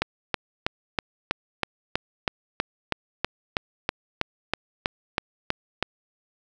click train, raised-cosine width 0.3 ms, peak -6 dBFS, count 19, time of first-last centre 0.02-5.826 s, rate 3.1 Hz, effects none

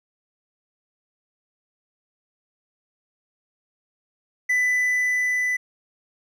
triangle tone with level ramp, 1994 Hz, B6, 16 cents sharp, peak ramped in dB -16 to -19 dBFS, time 4.49-5.57 s, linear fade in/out 10 ms, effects none

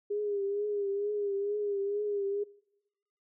sine tone with vibrato, 406.7 Hz, G#4, 36 cents flat, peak -29 dBFS, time 0.1-2.44 s, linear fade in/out 10 ms, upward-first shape triangle, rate 2.2 Hz, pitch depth 59 cents each way, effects noise-tail reverb RT60 0.9 s tail -24 dB re dry

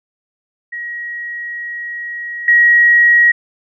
sine tone with level steps, 1900 Hz, A#6, 33 cents sharp, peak -22 / -6 dBFS, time 0.72-3.32 s, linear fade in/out 10 ms, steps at 2.48 s, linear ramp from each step 2 ms, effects none

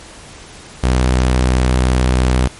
sawtooth tone, 63 Hz, B1, 35 cents sharp, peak -7 dBFS, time 0.83-2.48 s, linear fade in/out 10 ms, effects pink hiss -37 dBFS RMS until 2.59 s + MP3 48 kbps

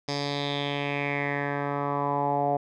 10% pulse tone with low-pass filter sweep, 142.8 Hz, D3, 48 cents flat, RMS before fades -28 dBFS, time 0.08-2.57 s, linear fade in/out 5 ms, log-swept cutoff 5200 to 690 Hz, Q 4.6, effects none

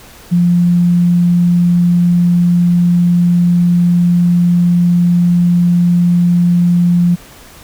sine tone, 174.61 Hz, F3, in tune, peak -7 dBFS, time 0.31-7.16 s, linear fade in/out 20 ms, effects pink hiss -38 dBFS RMS until 7.63 s

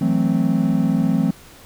triangle chord, F# half-diminished seventh, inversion third, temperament equal, 164.81 / 185 / 220 / 261.6 Hz, E3 / F#3 / A3 / C4, 0 / 0 / 0 / 0 cents, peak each -19 dBFS, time 0.01-1.31 s, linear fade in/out 5 ms, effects pink hiss -45 dBFS RMS until 1.65 s

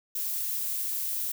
violet noise, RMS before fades -31 dBFS, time 0.15-1.32 s, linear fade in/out 5 ms, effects none

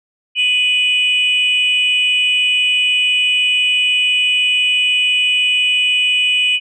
sine tone pair together, 2489 / 2957 Hz, D#7 / F#7, 0 / -2 cents, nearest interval minor third, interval 298 cents, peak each -13 dBFS, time 0.35-6.6 s, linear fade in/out 50 ms, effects tanh soft clip ceiling -7 dBFS

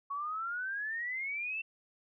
sine exponential sweep, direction up, 1105 to 2700 Hz, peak -34 dBFS, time 0.1-1.62 s, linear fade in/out 10 ms, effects none

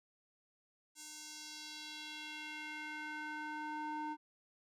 square tone with band-pass filter sweep, 304.3 Hz, D#4, 38 cents flat, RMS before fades -45 dBFS, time 0.95-4.17 s, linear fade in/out 50 ms, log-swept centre 7600 to 800 Hz, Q 1.8, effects none

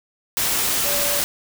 sine tone in noise, 576 Hz, D5, 34 cents flat, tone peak -27 dBFS, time 0.85-1.2 s, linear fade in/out 0 ms, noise white, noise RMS -21 dBFS, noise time 0.37-1.24 s, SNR -9 dB, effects none

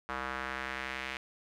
square tone with band-pass filter sweep, 65.41 Hz, C2, in tune, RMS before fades -38 dBFS, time 0.09-1.17 s, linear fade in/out 0 ms, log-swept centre 1300 to 2300 Hz, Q 1.9, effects none

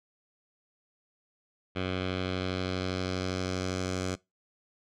10% pulse tone with low-pass filter sweep, 92.5 Hz, F#2, in tune, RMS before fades -32 dBFS, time 1.75-4.16 s, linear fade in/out 20 ms, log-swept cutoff 3100 to 7000 Hz, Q 2, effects noise-tail reverb RT60 0.2 s tail -21 dB re dry

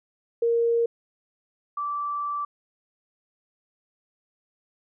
sine tone pair in turn, 466.2 / 1164.3 Hz, A#4 / D6, 0 / -15 cents, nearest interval octave + major third, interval 1585 cents, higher second, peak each -19 / -26 dBFS, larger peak first, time 0.42-0.86 / 1.77-2.45 s, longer second, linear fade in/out 5 ms, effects none

